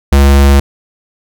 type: tone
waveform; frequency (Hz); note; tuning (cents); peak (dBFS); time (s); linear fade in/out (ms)
square; 69.6; C#2; +8; -4; 0.12-0.6; 5
effects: none